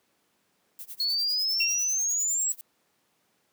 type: noise with tremolo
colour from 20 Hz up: violet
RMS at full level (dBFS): -39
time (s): 0.79-2.61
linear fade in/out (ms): 0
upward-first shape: sine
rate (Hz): 10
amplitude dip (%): 95
type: exponential sweep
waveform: sine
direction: up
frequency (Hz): 4318 to 7790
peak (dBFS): -24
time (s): 1-2.52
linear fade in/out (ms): 2
type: tone with exponential decay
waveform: sine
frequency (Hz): 2721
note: F7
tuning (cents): -46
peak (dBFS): -22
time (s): 1.6-2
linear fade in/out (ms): 5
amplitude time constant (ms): 85
effects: pink hiss -70 dBFS RMS until 3.52 s + high-pass 200 Hz 12 dB/octave